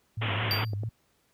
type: tone with vibrato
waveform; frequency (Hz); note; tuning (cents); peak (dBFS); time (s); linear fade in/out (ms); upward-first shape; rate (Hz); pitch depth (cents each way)
sine; 106.2; G#2; +39; -29; 0.17-0.89; 5; triangle; 4.7; 120
type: low-pass noise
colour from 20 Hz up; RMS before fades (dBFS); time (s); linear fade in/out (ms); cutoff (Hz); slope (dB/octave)
white; -32; 0.21-0.65; 10; 3300; 96
type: click train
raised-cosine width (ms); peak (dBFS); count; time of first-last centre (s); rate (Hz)
2; -24; 5; 0.43-0.835; 9.88
type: tone with exponential decay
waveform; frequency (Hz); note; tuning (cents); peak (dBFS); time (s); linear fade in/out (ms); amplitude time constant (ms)
square; 4699; D8; 0; -24; 0.51-0.74; 1; 50
effects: pink hiss -69 dBFS RMS until 1.33 s + high-pass 60 Hz 12 dB/octave